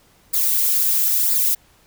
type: noise with flanger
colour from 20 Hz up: violet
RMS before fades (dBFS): -18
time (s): 0.33-1.55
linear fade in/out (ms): 10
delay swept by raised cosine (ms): 0.33 to 4.73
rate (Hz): 1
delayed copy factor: -0.8
effects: pink hiss -55 dBFS RMS until 1.86 s